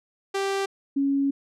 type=tone pair in turn; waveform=sawtooth / sine; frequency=392 / 277.2 Hz; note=G4 / C#4; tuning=0 / 0 cents; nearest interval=tritone; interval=600 cents; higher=first; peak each=-20 dBFS; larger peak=neither; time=0.34-0.66 / 0.96-1.31 s; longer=second; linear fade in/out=10 ms; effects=low-pass 8000 Hz 12 dB/octave